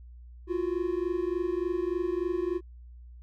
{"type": "tone pair together", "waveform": "triangle", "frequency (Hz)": [342.3, 365.7], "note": ["F4", "F#4"], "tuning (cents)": [-35, -20], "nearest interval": "minor second", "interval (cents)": 115, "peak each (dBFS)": -28, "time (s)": [0.47, 2.61], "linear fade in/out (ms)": 50, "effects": ["added 60 Hz sine -45 dBFS peak until 3.22 s"]}